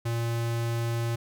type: tone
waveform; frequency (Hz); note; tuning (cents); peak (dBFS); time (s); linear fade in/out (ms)
square; 116.54; A#2; 0; -27; 0.05-1.16; 10
effects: none